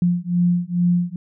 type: beating tone pair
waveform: sine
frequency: 174.61 / 176.91 Hz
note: F3 / F3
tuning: 0 / +23 cents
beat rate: 2.3 Hz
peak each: -19 dBFS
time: 0.02-1.16 s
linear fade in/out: 2 ms
effects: none